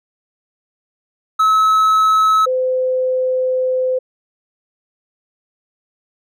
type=tone pair in turn; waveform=triangle / sine; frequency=1292 / 512.7 Hz; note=E6 / C5; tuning=-35 / -35 cents; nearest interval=octave + major third; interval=1600 cents; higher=first; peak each=-8 / -14 dBFS; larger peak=first; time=1.39-2.46 / 2.46-3.99 s; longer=second; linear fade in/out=10 ms; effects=none